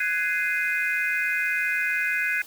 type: chord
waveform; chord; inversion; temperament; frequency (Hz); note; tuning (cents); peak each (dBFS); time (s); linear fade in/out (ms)
sine; Ab dominant seventh; third; just; 1495.1 / 1661.2 / 2077 / 2492; Gb6 / Ab6 / C7 / Eb7; +18 / 0 / -13 / +2; -28; 0-2.42; 5
effects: white hiss -46 dBFS RMS until 2.46 s